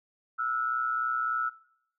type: tone pair together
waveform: sine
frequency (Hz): 1318.5 / 1441.9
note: E6 / F#6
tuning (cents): 0 / -45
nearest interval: major second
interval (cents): 155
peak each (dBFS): -28 / -33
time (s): 0.38-1.5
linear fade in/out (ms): 20
effects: noise-tail reverb RT60 0.7 s tail -20 dB re dry